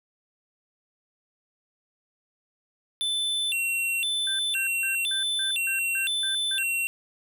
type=tone with vibrato; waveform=square; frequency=3100 Hz; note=G7; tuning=20 cents flat; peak=-25 dBFS; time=3.01-6.87 s; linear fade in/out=0 ms; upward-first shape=square; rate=0.98 Hz; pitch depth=220 cents each way
type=tone bursts; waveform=sine; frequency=1568 Hz; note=G6; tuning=in tune; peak=-33 dBFS; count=9; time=4.27-6.63 s; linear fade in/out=2 ms; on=120 ms; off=160 ms
effects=none